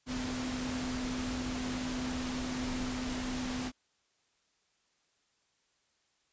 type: tone in noise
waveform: sine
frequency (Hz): 252.9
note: B3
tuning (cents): +41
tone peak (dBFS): -35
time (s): 0.06-3.72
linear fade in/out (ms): 50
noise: pink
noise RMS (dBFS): -39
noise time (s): 0.06-3.72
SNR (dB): +1
effects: white hiss -74 dBFS RMS until 6.32 s + resampled to 16000 Hz